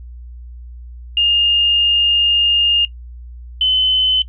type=tone pair in turn; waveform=sine; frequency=2827 / 3039 Hz; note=F7 / F#7; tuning=+20 / +46 cents; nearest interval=minor second; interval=126 cents; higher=second; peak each=-11 / -11 dBFS; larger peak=neither; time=1.17-2.85 / 3.61-4.22 s; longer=first; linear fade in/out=2 ms; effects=noise-tail reverb RT60 0.1 s tail -18 dB re dry + added 60 Hz sine -31 dBFS peak until 4.28 s